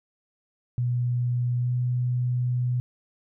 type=tone with pitch glide; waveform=sine; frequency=122.4 to 123.89 Hz; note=B2 to B2; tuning=-15 to +6 cents; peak=-22 dBFS; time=0.78-2.8 s; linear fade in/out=0 ms; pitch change=+21 cents; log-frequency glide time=1.58-1.71 s; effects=none